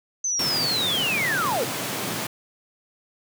sine linear sweep, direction down, 6220 to 400.7 Hz, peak -22 dBFS, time 0.24-1.64 s, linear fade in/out 5 ms
pink high-pass noise, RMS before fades -29 dBFS, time 0.39-2.27 s, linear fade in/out 5 ms, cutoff 110 Hz, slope 48 dB/octave
effects none

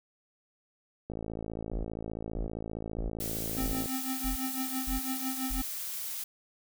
click train, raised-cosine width 2 ms, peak -24 dBFS, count 153, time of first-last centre 1.1-3.859 s, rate 55.1 Hz
sine tone bursts, 41.15 Hz, E1, 2 cents flat, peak -31 dBFS, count 7, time 1.72-5.62 s, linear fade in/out 10 ms, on 120 ms, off 510 ms
blue noise, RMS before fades -37 dBFS, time 3.2-6.24 s, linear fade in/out 5 ms
square tone with tremolo, 261.6 Hz, C4, in tune, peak -31 dBFS, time 3.57-5.62 s, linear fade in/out 10 ms, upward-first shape triangle, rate 6 Hz, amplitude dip 85%
effects none

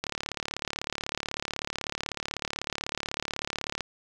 click train, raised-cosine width 0.2 ms, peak -13 dBFS, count 137, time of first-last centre 0.04-3.807 s, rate 36.1 Hz, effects 9-bit

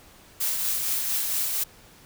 blue noise with tremolo, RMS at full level -25 dBFS, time 0.4-1.64 s, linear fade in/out 10 ms, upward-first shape triangle, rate 4.3 Hz, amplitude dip 35%, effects pink hiss -52 dBFS RMS until 2.05 s

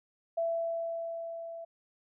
sine tone with level ramp, 667 Hz, E5, 20 cents sharp, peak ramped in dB -27 to -40 dBFS, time 0.37-1.65 s, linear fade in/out 10 ms, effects none

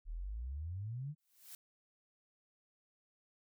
sine exponential sweep, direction up, 36.71 to 156.4 Hz, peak -39 dBFS, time 0.05-1.15 s, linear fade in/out 50 ms
blue noise with exponential growth, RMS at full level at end -48 dBFS, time 1.18-1.55 s, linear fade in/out 2 ms, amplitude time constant 79 ms
effects none

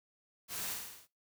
white noise with echo, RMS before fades -41 dBFS, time 0.48-0.77 s, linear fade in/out 50 ms, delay 51 ms, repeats 6, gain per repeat -3 dB, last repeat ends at 1.076 s, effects noise-tail reverb RT60 0.2 s tail -18 dB re dry

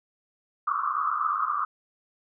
white band-pass noise, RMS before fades -27 dBFS, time 0.67-1.65 s, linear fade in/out 5 ms, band 1100 to 1300 Hz, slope 96 dB/octave, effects none

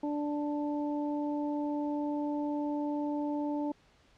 harmonic tone, 293.7 Hz, D4, in tune, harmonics 1 / 2 / 3, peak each -31 / -39 / -40 dBFS, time 0.03-3.72 s, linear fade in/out 5 ms, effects pink hiss -64 dBFS RMS until 4.17 s + low-pass 5000 Hz 12 dB/octave

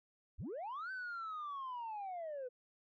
sine linear two-way sweep, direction up then down, 32.7 to 1549 to 484.6 Hz, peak -39 dBFS, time 0.38-2.49 s, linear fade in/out 20 ms, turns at 0.91 s, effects tanh soft clip ceiling -39 dBFS

